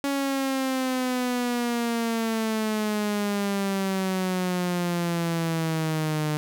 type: exponential sweep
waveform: sawtooth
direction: down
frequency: 280.3 to 150.9 Hz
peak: -20 dBFS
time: 0.04-6.37 s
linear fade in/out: 0 ms
effects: none